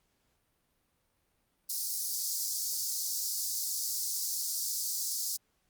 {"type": "high-pass noise", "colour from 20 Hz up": "pink", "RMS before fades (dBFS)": -34, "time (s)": [1.69, 5.37], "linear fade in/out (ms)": 10, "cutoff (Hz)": 4700, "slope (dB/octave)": 48, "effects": ["pink hiss -75 dBFS RMS until 5.69 s", "Opus 48 kbps"]}